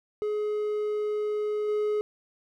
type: tone with level steps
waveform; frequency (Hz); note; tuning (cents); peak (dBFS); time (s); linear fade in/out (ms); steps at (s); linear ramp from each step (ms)
triangle; 421.5; G#4; +26; -24 / -22; 0.22-2.01; 0; 1.68; 5
effects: none